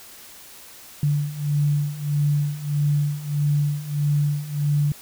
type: beating tone pair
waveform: sine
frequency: 145.1 / 146.7 Hz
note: D3 / D3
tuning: -21 / -2 cents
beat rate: 1.6 Hz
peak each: -24 / -21 dBFS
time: 1.03-4.92 s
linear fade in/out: 2 ms
effects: white hiss -44 dBFS RMS until 5.01 s